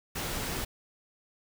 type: noise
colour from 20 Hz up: pink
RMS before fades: -34 dBFS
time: 0.15-0.65 s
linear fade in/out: 10 ms
effects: none